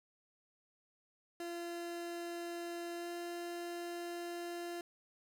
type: tone with pitch glide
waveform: 30% pulse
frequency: 343.1 to 345.7 Hz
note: F4 to F4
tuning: -31 to -18 cents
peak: -38 dBFS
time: 1.4-4.81 s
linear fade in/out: 2 ms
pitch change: +13 cents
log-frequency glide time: 2.95-3.09 s
effects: none